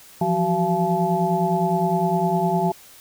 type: tone cluster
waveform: sine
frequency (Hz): 168 / 177.8 / 378.4 / 685 / 862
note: E3 / F3 / F#4 / F5 / A5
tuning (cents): +33 / +31 / +39 / -34 / -36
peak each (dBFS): -25 / -24 / -25 / -24 / -24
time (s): 0.21-2.72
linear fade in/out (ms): 5
effects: white hiss -47 dBFS RMS until 3 s